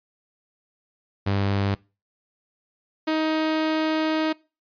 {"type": "tone pair in turn", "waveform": "sawtooth", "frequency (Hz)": [99.3, 314.3], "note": ["G2", "D#4"], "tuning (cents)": [23, 18], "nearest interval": "octave + minor sixth", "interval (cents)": 1995, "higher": "second", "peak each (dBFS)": -17, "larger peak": "neither", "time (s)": [[1.26, 1.75], [3.07, 4.33]], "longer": "second", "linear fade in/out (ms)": 10, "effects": ["noise-tail reverb RT60 0.3 s tail -23 dB re dry", "resampled to 11025 Hz"]}